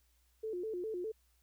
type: tone with vibrato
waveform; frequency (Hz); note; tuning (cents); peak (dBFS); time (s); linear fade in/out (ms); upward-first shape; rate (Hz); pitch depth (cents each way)
sine; 396; G4; +18; -36; 0.43-1.12; 10; square; 4.9; 180
effects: added 60 Hz sine -70 dBFS peak until 1.42 s + white hiss -75 dBFS RMS until 1.42 s